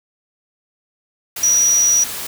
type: tone in noise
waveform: sine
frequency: 5810 Hz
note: F#8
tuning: 32 cents flat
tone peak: -11 dBFS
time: 1.43-2.04 s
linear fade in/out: 5 ms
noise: white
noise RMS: -27 dBFS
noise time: 1.36-2.27 s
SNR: +13 dB
effects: none